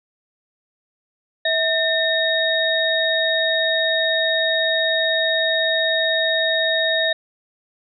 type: tone cluster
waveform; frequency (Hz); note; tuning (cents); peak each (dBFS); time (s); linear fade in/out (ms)
sine; 648 / 1804 / 3755; E5 / A6 / A#7; -30 / +43 / +12; -21; 1.45-7.13; 5
effects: none